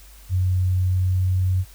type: tone with pitch glide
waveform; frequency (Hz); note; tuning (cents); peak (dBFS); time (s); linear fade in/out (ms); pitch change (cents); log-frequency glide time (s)
sine; 92 to 92.64; F#2 to F#2; -9 to +3; -17; 0.29-1.65; 50; +12; 0.93-1.35
effects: added 50 Hz sine -44 dBFS peak until 1.74 s + white hiss -50 dBFS RMS until 1.74 s